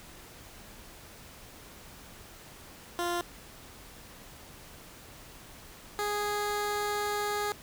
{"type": "tone pair in turn", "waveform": "15% pulse", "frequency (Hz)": [348.2, 414.1], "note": ["F4", "G#4"], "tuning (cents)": [-5, -5], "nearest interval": "minor third", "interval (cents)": 300, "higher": "second", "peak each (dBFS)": -23, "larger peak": "neither", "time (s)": [[2.99, 3.21], [5.99, 7.52]], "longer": "second", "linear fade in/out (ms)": 0, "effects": ["pink hiss -50 dBFS RMS until 7.62 s"]}